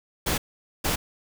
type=noise bursts at uneven times; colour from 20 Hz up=pink; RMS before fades=-25 dBFS; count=2; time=0.26-0.38 / 0.84-0.96 s; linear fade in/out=10 ms; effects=none